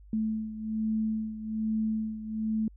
sine beating tone pair, 218.4 / 219.6 Hz, A3 / A3, -13 / -3 cents, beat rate 1.2 Hz, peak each -29 / -34 dBFS, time 0.13-2.68 s, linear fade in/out 2 ms, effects added 50 Hz sine -49 dBFS peak until 2.76 s

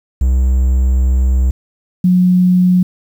triangle / sine tone pair in turn, 64.1 / 181.3 Hz, C2 / F#3, -35 / -35 cents, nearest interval octave + tritone, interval 1800 cents, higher second, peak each -7 dBFS, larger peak neither, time 0.21-1.51 / 2.04-2.83 s, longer first, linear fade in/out 5 ms, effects 7-bit

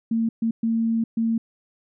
sine tone bursts at uneven times, 227.2 Hz, A#3, 44 cents flat, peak -19 dBFS, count 4, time 0.11-0.29 / 0.42-0.51 / 0.63-1.04 / 1.17-1.38 s, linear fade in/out 5 ms, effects none

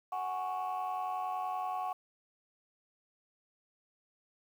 sine chord, F# suspended second, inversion none, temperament equal, 740 / 830.6 / 1108.7 Hz, F#5 / G#5 / C#6, 0 / 0 / 0 cents, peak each -34 / -39 / -37 dBFS, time 0.12-1.93 s, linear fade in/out 5 ms, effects tanh soft clip ceiling -29 dBFS + 10-bit

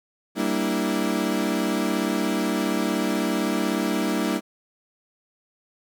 35% pulse chord, E half-diminished seventh, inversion first, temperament equal, 196 / 233.1 / 293.7 / 329.6 Hz, G3 / Bb3 / D4 / E4, 0 / 0 / 0 / 0 cents, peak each -26 dBFS, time 0.35-4.41 s, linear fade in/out 50 ms, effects none

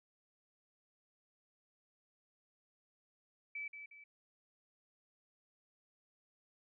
sine tone with echo, 2306 Hz, D7, 32 cents flat, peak -40 dBFS, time 3.55-3.68 s, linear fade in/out 5 ms, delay 180 ms, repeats 2, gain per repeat -7 dB, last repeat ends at 4.04 s, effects none

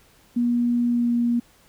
sine tone with pitch glide, 240 to 237.8 Hz, B3 to A#3, -49 to +35 cents, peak -18 dBFS, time 0.36-1.4 s, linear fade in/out 10 ms, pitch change -16 cents, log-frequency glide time 0.88-1.12 s, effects pink hiss -56 dBFS RMS until 1.68 s

